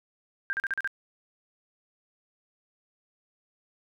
sine tone bursts, 1591 Hz, G6, 25 cents sharp, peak -26 dBFS, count 6, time 0.5-0.875 s, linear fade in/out 0 ms, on 30 ms, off 39 ms, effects none

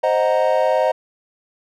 triangle chord, C half-diminished seventh, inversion none, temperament equal, 523.3 / 622.3 / 740 / 932.3 Hz, C5 / Eb5 / Gb5 / Bb5, 0 / 0 / 0 / 0 cents, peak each -17 / -16 / -21 / -21 dBFS, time 0.03-0.92 s, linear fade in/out 10 ms, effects none

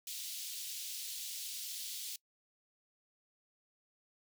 pink high-pass noise, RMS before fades -43 dBFS, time 0.07-2.16 s, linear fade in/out 2 ms, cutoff 3300 Hz, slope 24 dB/octave, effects noise-tail reverb RT60 0.1 s tail -23 dB re dry

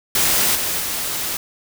white noise with level steps, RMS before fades -17 / -22 / -24 dBFS, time 0.15-1.37 s, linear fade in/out 2 ms, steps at 0.55 / 0.8 s, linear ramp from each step 2 ms, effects none

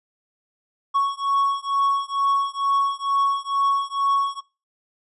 triangle beating tone pair, 1108.7 / 1110.9 Hz, C#6 / C#6, 0 / +3 cents, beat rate 2.2 Hz, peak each -20 dBFS, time 0.94-4.41 s, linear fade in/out 20 ms, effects noise-tail reverb RT60 0.3 s tail -21 dB re dry + resampled to 24000 Hz

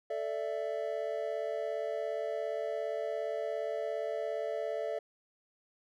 triangle chord, A suspended fourth, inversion none, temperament equal with one note detuned, 440 / 587.3 / 664.6 Hz, A4 / D5 / E5, 0 / 0 / +14 cents, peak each -36 / -35 / -35 dBFS, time 0.1-4.99 s, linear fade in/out 5 ms, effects none

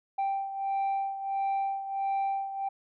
sine beating tone pair, 784 / 785.5 Hz, G5 / G5, 0 / +3 cents, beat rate 1.5 Hz, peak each -27 / -32 dBFS, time 0.18-2.69 s, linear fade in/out 10 ms, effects tanh soft clip ceiling -25 dBFS

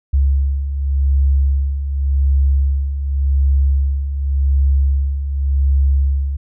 sine beating tone pair, 68.1 / 68.98 Hz, C#2 / C#2, -30 / -8 cents, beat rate 0.88 Hz, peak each -20 / -13 dBFS, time 0.13-6.37 s, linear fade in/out 10 ms, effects none

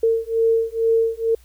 sine beating tone pair, 452.7 / 454.9 Hz, A4 / A#4, +49 / -42 cents, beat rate 2.2 Hz, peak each -19 dBFS, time 0.03-1.35 s, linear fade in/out 5 ms, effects added 60 Hz sine -48 dBFS peak until 1.44 s + white hiss -57 dBFS RMS until 1.44 s

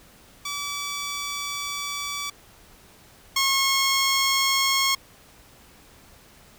10% pulse tone pair in turn, 1150 / 1085.5 Hz, D6 / C#6, -37 / -37 cents, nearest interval minor second, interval 100 cents, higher first, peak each -20 / -11 dBFS, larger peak second, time 0.45-2.3 / 3.36-4.95 s, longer first, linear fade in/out 5 ms, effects pink hiss -52 dBFS RMS until 6.58 s

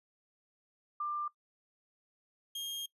sine / 40% pulse tone pair in turn, 1190 / 3229 Hz, D6 / G#7, +22 / -49 cents, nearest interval octave + perfect fourth, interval 1729 cents, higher second, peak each -33 / -36 dBFS, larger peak first, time 1-1.28 / 2.55-2.86 s, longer second, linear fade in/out 5 ms, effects noise-tail reverb RT60 0.1 s tail -20 dB re dry + resampled to 32000 Hz

